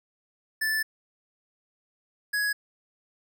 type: tone pair in turn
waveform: square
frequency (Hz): 1753 / 1672.1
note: A6 / G#6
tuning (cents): -7 / +11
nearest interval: minor second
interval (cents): 82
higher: first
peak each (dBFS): -25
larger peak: neither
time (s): 0.61-0.83 / 2.33-2.53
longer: first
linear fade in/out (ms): 10
effects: none